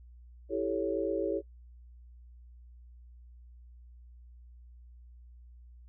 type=chord; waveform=sine; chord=A dominant seventh; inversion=second; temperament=equal; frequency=329.6 / 392 / 440 / 554.4 Hz; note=E4 / G4 / A4 / C#5; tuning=0 / 0 / 0 / 0 cents; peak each=-34 dBFS; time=0.49-1.42 s; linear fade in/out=50 ms; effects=noise-tail reverb RT60 0.1 s tail -20 dB re dry + added 60 Hz sine -50 dBFS peak until 5.88 s